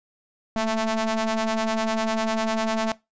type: ring-modulated tone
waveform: sawtooth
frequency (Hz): 220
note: A3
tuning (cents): 0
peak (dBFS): -15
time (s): 0.56-2.92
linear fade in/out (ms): 2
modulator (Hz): 445
effects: noise-tail reverb RT60 0.2 s tail -20 dB re dry + resampled to 16000 Hz